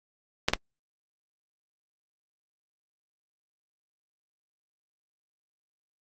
clicks, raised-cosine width 0.2 ms, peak -3 dBFS, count 2, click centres 0.485 / 0.535 s, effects Opus 24 kbps

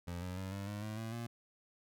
25% pulse tone with pitch steps, 87.31 / 91.07 / 94.99 / 99.08 / 103.35 / 107.8 / 112.44 / 117.29 Hz, F2 / F#2 / F#2 / G2 / G#2 / A2 / A2 / A#2, 0 / -27 / +46 / +19 / -8 / -35 / +38 / +11 cents, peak -36 dBFS, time 0.07-1.27 s, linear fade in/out 10 ms, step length 150 ms, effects none

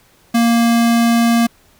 square tone, 233.1 Hz, A#3, in tune, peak -11 dBFS, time 0.34-1.47 s, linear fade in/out 10 ms, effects pink hiss -52 dBFS RMS until 1.79 s

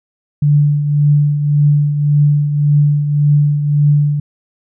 sine tone with tremolo, 146.5 Hz, D3, 4 cents flat, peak -6 dBFS, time 0.42-4.2 s, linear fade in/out 5 ms, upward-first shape triangle, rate 1.8 Hz, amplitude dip 60%, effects none

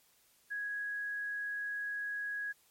sine tone, 1661.2 Hz, G#6, in tune, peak -35 dBFS, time 0.5-2.53 s, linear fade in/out 20 ms, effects white hiss -68 dBFS RMS until 2.7 s + MP3 64 kbps

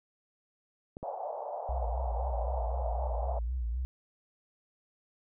clicks, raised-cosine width 2 ms, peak -28 dBFS, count 2, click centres 0.969 / 1.029 s
white band-pass noise, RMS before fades -38 dBFS, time 1.03-3.39 s, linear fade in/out 2 ms, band 540 to 830 Hz, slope 48 dB/octave
sine tone with vibrato, 60.3 Hz, B1, 41 cents flat, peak -30 dBFS, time 1.69-3.85 s, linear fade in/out 0 ms, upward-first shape sine, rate 3.9 Hz, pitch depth 110 cents each way
effects none

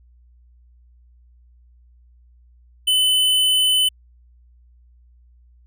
square tone, 3019 Hz, F#7, 34 cents sharp, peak -15 dBFS, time 2.87-3.89 s, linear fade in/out 10 ms, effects added 60 Hz sine -49 dBFS peak until 5.66 s

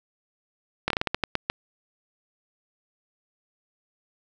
slowing click train, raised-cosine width 0.3 ms, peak -7 dBFS, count 10, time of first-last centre 0.88-1.5 s, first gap 23 ms, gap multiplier 1.26, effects none

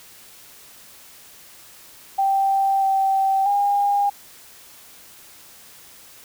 sine tone with pitch steps, 782 / 776 / 809 Hz, G5 / G5 / G#5, -4 / -18 / -46 cents, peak -16 dBFS, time 2.18-4.1 s, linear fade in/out 10 ms, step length 640 ms, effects white hiss -46 dBFS RMS until 6.24 s

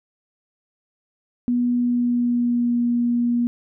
sine tone with pitch glide, 243.5 to 239.3 Hz, B3 to A#3, -24 to +46 cents, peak -17 dBFS, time 1.48-3.47 s, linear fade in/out 0 ms, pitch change -30 cents, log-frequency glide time 1.76-2.8 s, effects none

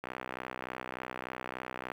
click train, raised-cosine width 0.5 ms, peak -22 dBFS, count 120, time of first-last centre 0.04-1.917 s, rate 63.4 Hz, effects high-pass 150 Hz 12 dB/octave + 9-bit

